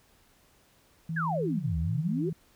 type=tone; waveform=sine; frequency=162.7 Hz; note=E3; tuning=22 cents flat; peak=-30 dBFS; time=1.09-2.33 s; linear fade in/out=5 ms
type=exponential two-way sweep; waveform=sine; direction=down then up; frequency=1760 to 69.4 to 407.4 Hz; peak=-28 dBFS; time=1.16-2.3 s; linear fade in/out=10 ms; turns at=1.78 s
effects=pink hiss -63 dBFS RMS until 2.55 s